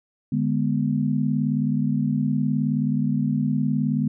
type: chord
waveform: sine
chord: G# diminished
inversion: second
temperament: equal with one note detuned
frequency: 148.54 / 207.7 / 246.9 Hz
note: D3 / G#3 / B3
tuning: +20 / 0 / 0 cents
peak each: -24 / -24 / -24 dBFS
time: 0.32-4.08 s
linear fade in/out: 5 ms
effects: none